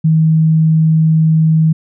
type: tone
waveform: sine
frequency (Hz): 159.1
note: D#3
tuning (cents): +39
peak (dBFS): -7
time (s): 0.04-1.73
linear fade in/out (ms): 10
effects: none